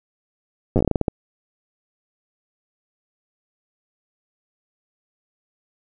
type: slowing click train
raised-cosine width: 2 ms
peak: -5 dBFS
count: 12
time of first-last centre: 0.76-1.082 s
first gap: 8 ms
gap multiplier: 1.24
effects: none